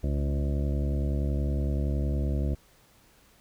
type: harmonic tone with a mistuned harmonic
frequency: 70.7 Hz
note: C#2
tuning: 35 cents sharp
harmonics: 1 / 2 / 3 / 4 / 5 / 7 / 8 / 9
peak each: -26 / -32 / -36 / -38 / -40 / -43 / -44 / -45 dBFS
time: 0.03-2.55 s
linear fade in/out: 10 ms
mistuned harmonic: 1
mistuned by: -41 cents
effects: pink hiss -60 dBFS RMS until 3.4 s

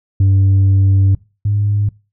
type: tone pair in turn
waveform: sine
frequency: 97.1 / 102.87 Hz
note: G2 / G#2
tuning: -16 / -16 cents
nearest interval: minor second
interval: 100 cents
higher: second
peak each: -5 / -11 dBFS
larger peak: first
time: 0.2-1.15 / 1.45-1.89 s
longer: first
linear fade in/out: 5 ms
effects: noise-tail reverb RT60 0.3 s tail -23 dB re dry + tanh soft clip ceiling -7 dBFS

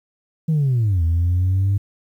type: linear two-way sweep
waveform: sine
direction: down then up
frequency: 163.8 to 81.3 to 100.5 Hz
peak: -13 dBFS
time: 0.48-1.78 s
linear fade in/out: 10 ms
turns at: 1.03 s
effects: tanh soft clip ceiling -13 dBFS + 9-bit

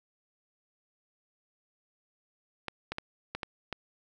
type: clicks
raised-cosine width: 0.3 ms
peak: -18 dBFS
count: 6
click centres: 2.683 / 2.92 / 2.984 / 3.35 / 3.432 / 3.727 s
effects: none

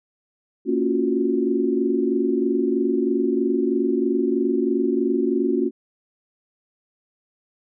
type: chord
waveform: sine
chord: Gb major seventh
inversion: first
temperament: just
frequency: 231.2 / 277.5 / 346.9 / 370 Hz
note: Bb3 / Db4 / F4 / Gb4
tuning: -14 / +2 / -12 / 0 cents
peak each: -25 / -23 / -24 / -23 dBFS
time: 0.65-5.71 s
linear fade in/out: 50 ms
effects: none

